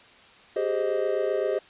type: chord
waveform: triangle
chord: Ab major seventh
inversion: third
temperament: equal with one note detuned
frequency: 387.5 / 415.3 / 523.3 / 622.3 Hz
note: G4 / Ab4 / C5 / Eb5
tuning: -20 / 0 / 0 / 0 cents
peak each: -27 dBFS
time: 0.56-1.59 s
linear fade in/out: 5 ms
effects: white hiss -52 dBFS RMS until 1.69 s + resampled to 8000 Hz